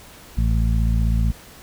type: harmonic tone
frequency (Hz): 55.8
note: A1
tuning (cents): +25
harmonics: 1 / 2 / 3 / 4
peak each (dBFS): -17 / -23 / -27 / -29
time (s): 0.37-1.32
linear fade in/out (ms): 10
effects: pink hiss -44 dBFS RMS until 1.62 s